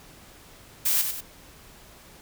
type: noise with echo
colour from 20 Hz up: blue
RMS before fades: -23 dBFS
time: 0.85-1.02 s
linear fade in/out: 10 ms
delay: 95 ms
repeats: 2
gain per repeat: -6 dB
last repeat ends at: 1.21 s
effects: pink hiss -50 dBFS RMS until 2.21 s